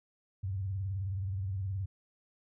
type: tone with vibrato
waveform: sine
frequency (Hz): 96.2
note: G2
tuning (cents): -32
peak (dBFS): -32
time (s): 0.43-1.86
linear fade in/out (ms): 10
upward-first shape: sine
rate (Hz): 19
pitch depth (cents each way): 120
effects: none